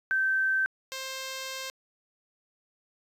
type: tone pair in turn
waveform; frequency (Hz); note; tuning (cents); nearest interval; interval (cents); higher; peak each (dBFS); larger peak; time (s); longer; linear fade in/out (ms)
sine / 5% pulse; 1550 / 527.8; G6 / C5; -20 / +15; octave + perfect fifth; 1865; first; -23; neither; 0.11-0.66 / 0.92-1.7; second; 0
effects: resampled to 32000 Hz + 10-bit